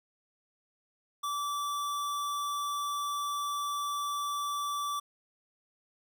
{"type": "tone", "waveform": "square", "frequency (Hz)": 1160, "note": "D6", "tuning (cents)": -22, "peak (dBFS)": -32, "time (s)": [1.23, 5], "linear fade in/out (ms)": 10, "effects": []}